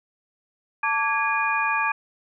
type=tone cluster; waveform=sine; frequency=887 / 1155 / 1650 / 2439 Hz; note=A5 / D6 / G#6 / D#7; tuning=+14 / -29 / -12 / -35 cents; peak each=-26 dBFS; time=0.83-1.92 s; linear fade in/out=5 ms; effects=none